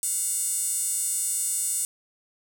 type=tone with high-pass filter; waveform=sawtooth; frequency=717 Hz; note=F5; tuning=45 cents sharp; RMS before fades=-27 dBFS; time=0.03-1.85 s; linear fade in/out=0 ms; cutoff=8500 Hz; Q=4.7; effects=none